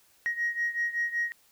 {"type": "beating tone pair", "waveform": "sine", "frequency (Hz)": [1883, 1888.3], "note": ["A#6", "A#6"], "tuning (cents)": [17, 22], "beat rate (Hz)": 5.3, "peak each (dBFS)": [-28, -31], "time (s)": [0.26, 1.32], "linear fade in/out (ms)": 0, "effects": ["tanh soft clip ceiling -21 dBFS", "white hiss -63 dBFS RMS until 1.51 s"]}